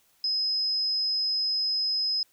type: tone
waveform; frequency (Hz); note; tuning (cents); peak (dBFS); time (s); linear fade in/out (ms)
sine; 5080; D#8; +35; -24; 0.24-2.23; 2
effects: white hiss -65 dBFS RMS until 2.32 s